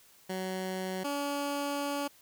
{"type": "tone pair in turn", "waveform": "15% pulse", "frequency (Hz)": [187.1, 285], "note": ["F#3", "C#4"], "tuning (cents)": [20, 48], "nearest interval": "perfect fifth", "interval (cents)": 728, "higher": "second", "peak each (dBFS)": [-27, -25], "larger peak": "second", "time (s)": [[0.29, 1.04], [1.04, 2.08]], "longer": "second", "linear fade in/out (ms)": 10, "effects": ["white hiss -60 dBFS RMS until 2.21 s"]}